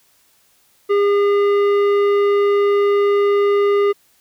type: tone with tanh clipping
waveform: sine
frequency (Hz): 405.4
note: G#4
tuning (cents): -42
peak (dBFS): -14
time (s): 0.89-3.93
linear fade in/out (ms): 20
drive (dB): 12
effects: white hiss -57 dBFS RMS until 4.2 s